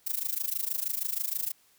violet noise with amplitude modulation, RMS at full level -28 dBFS, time 0.06-1.52 s, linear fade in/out 10 ms, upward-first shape sine, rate 26.3 Hz, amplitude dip 90%, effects white hiss -64 dBFS RMS until 1.78 s

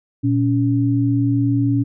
sine tone pair together, 117.9 / 281.1 Hz, A#2 / C#4, +20 / +24 cents, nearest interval octave + minor third, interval 1504 cents, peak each -17 dBFS, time 0.23-1.84 s, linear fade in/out 20 ms, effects none

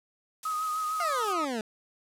blue noise, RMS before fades -39 dBFS, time 0.43-1.33 s, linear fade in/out 2 ms
sine tone with vibrato, 1256 Hz, D#6, 16 cents sharp, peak -28 dBFS, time 0.45-1.45 s, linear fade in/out 5 ms, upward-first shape triangle, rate 6.6 Hz, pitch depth 37 cents each way
20% pulse exponential sweep, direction down, 720 to 210 Hz, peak -25 dBFS, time 1-1.61 s, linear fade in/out 2 ms
effects low-pass 10000 Hz 12 dB/octave

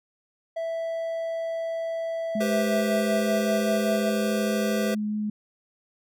triangle tone, 659.3 Hz, E5, in tune, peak -25 dBFS, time 0.56-4.1 s, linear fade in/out 10 ms
sine tone with vibrato, 211.3 Hz, G#3, 30 cents sharp, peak -25 dBFS, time 2.35-5.3 s, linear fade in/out 5 ms, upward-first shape triangle, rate 4.7 Hz, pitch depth 8 cents each way
square chord, C major seventh, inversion second, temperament just, 392.4 / 490.5 / 523.3 / 654.1 Hz, G4 / B4 / C5 / E5, +2 / -12 / 0 / -14 cents, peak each -32 dBFS, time 2.4-4.95 s, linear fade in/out 10 ms
effects none

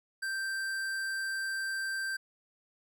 triangle tone with hard clipping, 1568 Hz, G6, in tune, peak -34 dBFS, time 0.22-2.17 s, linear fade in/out 10 ms, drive 18 dB, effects none

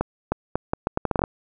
accelerating click train, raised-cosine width 1 ms, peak -7 dBFS, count 12, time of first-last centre 0.01-1.239 s, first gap 310 ms, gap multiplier 0.76, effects none

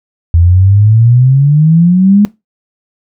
sine exponential sweep, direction up, 82.41 to 209.7 Hz, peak -3 dBFS, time 0.34-2.25 s, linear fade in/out 0 ms, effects noise-tail reverb RT60 0.2 s tail -20 dB re dry

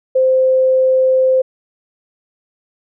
sine tone, 520 Hz, C5, 11 cents flat, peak -9 dBFS, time 0.15-1.42 s, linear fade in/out 10 ms, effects none

